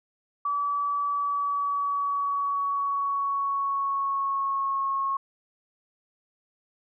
sine tone with pitch glide, 1149 to 1091.4 Hz, D6 to C#6, -38 to -27 cents, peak -24 dBFS, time 0.45-5.17 s, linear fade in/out 5 ms, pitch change -89 cents, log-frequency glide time 1.08-4.86 s, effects none

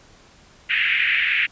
white band-pass noise, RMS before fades -20 dBFS, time 0.69-1.47 s, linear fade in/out 20 ms, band 1700 to 2700 Hz, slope 48 dB/octave, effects pink hiss -51 dBFS RMS until 1.51 s + resampled to 16000 Hz

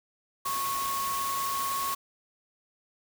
sine tone in noise, 1100 Hz, C#6, 14 cents flat, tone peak -29 dBFS, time 0.45-1.95 s, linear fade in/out 10 ms, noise white, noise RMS -35 dBFS, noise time 0.45-1.95 s, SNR +3 dB, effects none

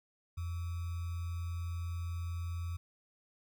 sine tone with sample-and-hold, 85.6 Hz, F2, 34 cents flat, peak -35 dBFS, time 0.37-2.77 s, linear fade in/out 10 ms, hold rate 1225 Hz, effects none

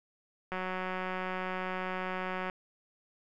click train, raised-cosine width 0.5 ms, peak -21 dBFS, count 367, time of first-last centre 0.52-2.498 s, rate 185 Hz, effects none

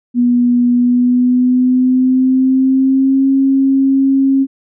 sine tone with pitch glide, 243.4 to 270.1 Hz, B3 to C#4, -25 to -45 cents, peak -8 dBFS, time 0.14-4.47 s, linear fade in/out 50 ms, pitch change +180 cents, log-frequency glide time 0.72-3.28 s, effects none

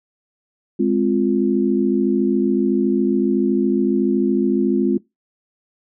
sine chord, F minor, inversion first, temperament equal, 207.7 / 261.6 / 349.2 Hz, Ab3 / C4 / F4, 0 / 0 / 0 cents, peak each -19 dBFS, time 0.79-4.98 s, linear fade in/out 10 ms, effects noise-tail reverb RT60 0.2 s tail -22 dB re dry

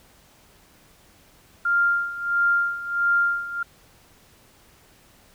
sine tone with tremolo, 1396.9 Hz, F6, in tune, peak -16 dBFS, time 1.65-3.63 s, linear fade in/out 5 ms, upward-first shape sine, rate 1.5 Hz, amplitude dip 80%, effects pink hiss -55 dBFS RMS until 5.34 s

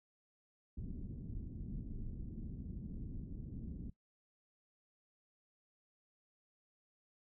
pink low-pass noise, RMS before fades -45 dBFS, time 0.77-3.9 s, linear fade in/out 5 ms, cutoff 270 Hz, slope 24 dB/octave, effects noise-tail reverb RT60 0.1 s tail -17 dB re dry

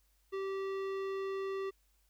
sine tone with tanh clipping, 388 Hz, G4, 18 cents flat, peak -37 dBFS, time 0.32-1.71 s, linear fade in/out 20 ms, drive 16 dB, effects added 50 Hz sine -70 dBFS peak until 2.09 s + white hiss -75 dBFS RMS until 2.09 s

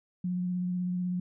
sine tone with vibrato, 180 Hz, F#3, 47 cents flat, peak -28 dBFS, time 0.24-1.2 s, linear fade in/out 5 ms, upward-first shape sine, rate 16 Hz, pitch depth 17 cents each way, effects none

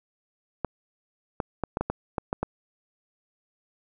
clicks, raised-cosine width 1 ms, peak -12 dBFS, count 9, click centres 0.647 / 1.402 / 1.637 / 1.771 / 1.81 / 1.9 / 2.182 / 2.329 / 2.43 s, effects none

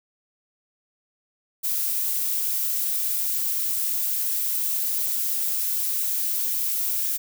violet noise, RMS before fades -25 dBFS, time 1.63-7.18 s, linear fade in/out 20 ms, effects none

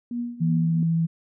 sine tone with tremolo, 239.4 Hz, A#3, 46 cents sharp, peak -24 dBFS, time 0.11-0.83 s, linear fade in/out 2 ms, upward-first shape triangle, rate 2.9 Hz, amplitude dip 85%
sine tone with vibrato, 164.81 Hz, E3, in tune, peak -19 dBFS, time 0.4-1.07 s, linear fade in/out 20 ms, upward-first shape triangle, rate 14 Hz, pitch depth 10 cents each way
effects none

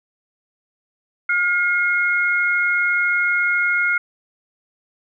sine tone pair together, 1420.9 / 2153 Hz, F6 / C7, +29 / +49 cents, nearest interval perfect fifth, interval 720 cents, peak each -18 / -19 dBFS, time 1.29-3.98 s, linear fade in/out 5 ms, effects none

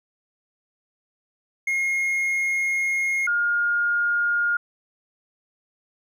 triangle / sine tone pair in turn, 2148 / 1419.7 Hz, C7 / F6, +45 / +28 cents, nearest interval perfect fifth, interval 717 cents, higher first, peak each -19 dBFS, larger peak neither, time 1.67-3.27 / 3.27-4.57 s, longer first, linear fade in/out 5 ms, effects none

